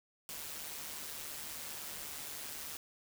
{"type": "noise with amplitude modulation", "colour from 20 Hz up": "white", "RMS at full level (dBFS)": -42, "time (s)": [0.29, 2.77], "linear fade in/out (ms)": 0, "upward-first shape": "sine", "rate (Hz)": 150, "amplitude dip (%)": 50, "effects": []}